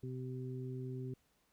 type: harmonic tone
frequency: 128.5 Hz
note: C3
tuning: 31 cents flat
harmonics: 1 / 2 / 3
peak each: -41 / -47 / -47 dBFS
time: 0.03-1.14 s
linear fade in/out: 5 ms
effects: pink hiss -75 dBFS RMS until 1.52 s